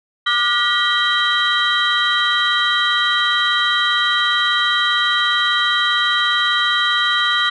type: tone cluster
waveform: sine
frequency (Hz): 1187 / 1434 / 1927 / 3159 / 3884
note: D6 / F6 / B6 / G7 / B7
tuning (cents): +18 / +45 / -43 / +13 / -30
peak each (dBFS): -20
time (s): 0.26-7.5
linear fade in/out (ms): 10
effects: tanh soft clip ceiling -6 dBFS